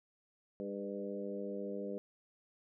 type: harmonic tone with a mistuned harmonic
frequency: 100.5 Hz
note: G2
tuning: 44 cents sharp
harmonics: 2 / 3 / 4 / 5 / 6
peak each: -43 / -47 / -44 / -43 / -48 dBFS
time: 0.6-1.98 s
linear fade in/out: 0 ms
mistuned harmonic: 5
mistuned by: -21 cents
effects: none